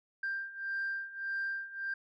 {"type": "beating tone pair", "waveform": "sine", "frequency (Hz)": [1583, 1584.7], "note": ["G6", "G6"], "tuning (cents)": [17, 18], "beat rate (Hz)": 1.7, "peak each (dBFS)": [-38, -35], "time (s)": [0.23, 1.94], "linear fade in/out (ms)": 5, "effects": ["tanh soft clip ceiling -29 dBFS"]}